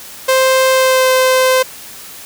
sawtooth tone with pitch glide, 523.3 to 516.7 Hz, C5 to C5, 0 to -22 cents, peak -5 dBFS, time 0.28-1.63 s, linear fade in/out 10 ms, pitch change -22 cents, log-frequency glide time 0.7-1.09 s, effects white hiss -33 dBFS RMS until 2.25 s

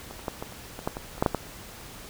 clicks, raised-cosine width 1 ms, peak -25 / -28 / -14 / -19 / -29 / -22 / -12 / -19 / -26 / -7 / -6 / -11 dBFS, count 12, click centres 0.11 / 0.193 / 0.282 / 0.425 / 0.524 / 0.791 / 0.875 / 0.969 / 1.18 / 1.225 / 1.262 / 1.347 s, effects pink hiss -44 dBFS RMS until 2.09 s

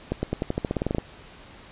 accelerating click train, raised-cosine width 2 ms, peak -11 dBFS, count 14, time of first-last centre 0.12-0.984 s, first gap 110 ms, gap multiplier 0.91, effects pink hiss -47 dBFS RMS until 1.71 s + resampled to 8000 Hz

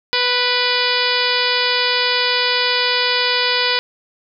harmonic tone with a mistuned harmonic, 493.9 Hz, B4, in tune, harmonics 1 / 2 / 3 / 4 / 5 / 6 / 7 / 8 / 9 / 10, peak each -24 / -24 / -24 / -24 / -24 / -24 / -24 / -24 / -24 / -24 dBFS, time 0.13-3.79 s, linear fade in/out 0 ms, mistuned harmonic 5, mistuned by -27 cents, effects none

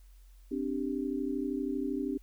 sine chord, C suspended second, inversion none, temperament just, 261.6 / 294.3 / 392.4 Hz, C4 / D4 / G4, 0 / +4 / +2 cents, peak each -34 / -34 / -37 dBFS, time 0.51-2.18 s, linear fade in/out 10 ms, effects added 45 Hz sine -52 dBFS peak until 2.22 s + white hiss -69 dBFS RMS until 2.22 s

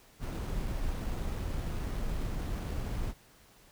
brown noise with sample-and-hold, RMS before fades -34 dBFS, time 0.19-3.14 s, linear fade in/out 50 ms, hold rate 7350 Hz, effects pink hiss -60 dBFS RMS until 3.71 s

